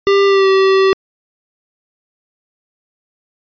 square tone with pitch glide, 396.7 to 385 Hz, G4 to G4, +21 to -31 cents, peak -9 dBFS, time 0.07-0.93 s, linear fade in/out 0 ms, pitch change -52 cents, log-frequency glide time 0.26-0.48 s, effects resampled to 11025 Hz

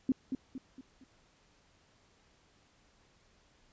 sine tone with echo, 261.6 Hz, C4, in tune, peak -24 dBFS, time 0.09-0.12 s, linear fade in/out 2 ms, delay 230 ms, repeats 4, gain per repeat -7 dB, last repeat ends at 1.04 s, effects pink hiss -67 dBFS RMS until 3.72 s + resampled to 16000 Hz

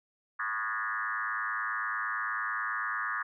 sine tone with frequency modulation, 1445 Hz, F#6, 41 cents flat, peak -30 dBFS, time 0.39-3.23 s, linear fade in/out 10 ms, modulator 109 Hz, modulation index 3.4, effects none

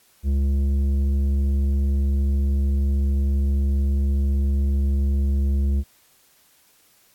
sine tone with tanh clipping, 69.3 Hz, C#2, in tune, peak -19 dBFS, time 0.23-5.84 s, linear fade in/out 50 ms, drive 9 dB, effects white hiss -58 dBFS RMS until 7.14 s + AAC 64 kbps

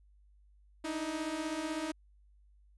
sawtooth beating tone pair, 301.8 / 317.8 Hz, D4 / D#4, +47 / +37 cents, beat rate 16 Hz, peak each -36 / -32 dBFS, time 0.84-1.92 s, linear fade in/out 10 ms, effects added 50 Hz sine -60 dBFS peak until 2.77 s + resampled to 24000 Hz

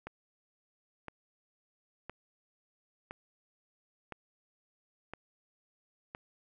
click train, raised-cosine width 0.5 ms, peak -26 dBFS, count 7, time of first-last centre 0.07-6.149 s, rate 0.987 Hz, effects none

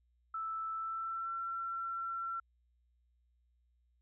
sine tone with pitch glide, 1318.5 to 1354 Hz, E6 to E6, 0 to +46 cents, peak -36 dBFS, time 0.34-2.4 s, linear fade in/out 5 ms, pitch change +46 cents, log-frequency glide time 0.73-1.39 s, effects added 60 Hz sine -70 dBFS peak until 4.01 s

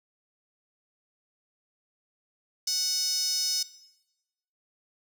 sawtooth tone with high-pass filter, 740 Hz, F#5, in tune, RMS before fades -28 dBFS, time 2.67-3.63 s, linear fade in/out 5 ms, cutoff 5300 Hz, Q 6.7, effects noise-tail reverb RT60 1.0 s tail -19 dB re dry

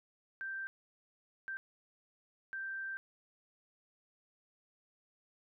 sine tone bursts at uneven times, 1568 Hz, G6, in tune, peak -38 dBFS, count 3, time 0.41-0.67 / 1.48-1.57 / 2.53-2.97 s, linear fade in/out 0 ms, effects none

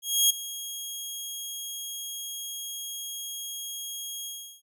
15% pulse tone with ADSR envelope, 3276 Hz, G#7, 24 cents flat, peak -10 dBFS, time 0.02-4.62 s, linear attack 280 ms, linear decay 9 ms, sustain -17 dB, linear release 360 ms, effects none

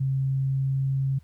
sine tone with pitch glide, 134.4 to 135.26 Hz, C3 to C#3, +47 to -42 cents, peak -22 dBFS, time 0-1.19 s, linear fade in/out 10 ms, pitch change +11 cents, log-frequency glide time 0.15-0.96 s, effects added 77 Hz sine -50 dBFS peak until 1.23 s + pink hiss -67 dBFS RMS until 1.23 s

